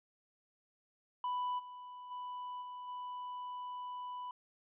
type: tone with level steps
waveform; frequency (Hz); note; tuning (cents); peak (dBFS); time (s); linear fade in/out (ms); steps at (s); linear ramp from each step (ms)
triangle; 992; B5; +7; -32 / -45 / -39 / -42 / -39; 1.24-4.31; 2; 1.58 / 2.1 / 2.61 / 2.87; 20
effects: resampled to 8000 Hz